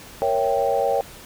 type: chord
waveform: sine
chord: A# diminished seventh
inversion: none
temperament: equal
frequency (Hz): 466.2 / 554.4 / 659.3 / 784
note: A#4 / C#5 / E5 / G5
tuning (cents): 0 / 0 / 0 / 0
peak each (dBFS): -24 / -22 / -27 / -23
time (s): 0.22-1.01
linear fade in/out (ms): 0
effects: pink hiss -42 dBFS RMS until 1.25 s